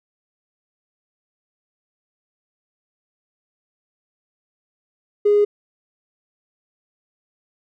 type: tone with tanh clipping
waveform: triangle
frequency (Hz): 412.9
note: G#4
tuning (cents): -10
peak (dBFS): -11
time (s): 5.25-5.45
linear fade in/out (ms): 10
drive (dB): 1
effects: none